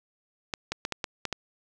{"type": "clicks", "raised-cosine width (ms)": 0.2, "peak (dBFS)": -12, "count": 7, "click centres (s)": [0.538, 0.72, 0.851, 0.923, 1.042, 1.253, 1.327], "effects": []}